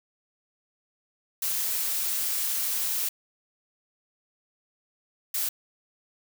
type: noise bursts at uneven times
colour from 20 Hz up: blue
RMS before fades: -28 dBFS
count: 2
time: 1.42-3.09 / 5.34-5.49 s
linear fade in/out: 5 ms
effects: none